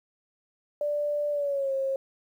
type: tone with pitch glide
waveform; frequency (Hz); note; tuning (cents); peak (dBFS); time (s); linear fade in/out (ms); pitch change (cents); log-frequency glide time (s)
sine; 587.3 to 538.6; D5 to C#5; 0 to -50; -25; 0.81-1.96; 2; -150; 1.31-1.72
effects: 10-bit